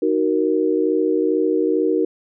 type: chord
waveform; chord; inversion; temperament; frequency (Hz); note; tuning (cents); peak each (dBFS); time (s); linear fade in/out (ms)
sine; D# minor; none; just; 311.1 / 373.4 / 466.7; D#4 / F#4 / A#4; 0 / +16 / +2; -20; 0.02-2.05; 5
effects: none